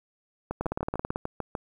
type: two click trains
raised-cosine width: 1 ms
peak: -16 / -15 dBFS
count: 8 / 11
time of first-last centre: 0.51-1.552 / 0.61-1.159 s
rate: 6.72 / 18.2 Hz
effects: 9-bit